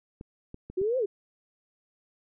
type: clicks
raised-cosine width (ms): 3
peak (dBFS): -28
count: 4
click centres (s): 0.211 / 0.544 / 0.7 / 0.815
type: exponential two-way sweep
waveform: sine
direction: up then down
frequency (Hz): 358.1 to 537 to 376.8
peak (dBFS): -24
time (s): 0.77-1.06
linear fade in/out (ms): 10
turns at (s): 0.98
effects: none